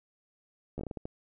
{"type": "slowing click train", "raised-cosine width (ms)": 2, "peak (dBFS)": -24, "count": 8, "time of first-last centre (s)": [0.78, 1.055], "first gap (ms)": 13, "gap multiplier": 1.36, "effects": []}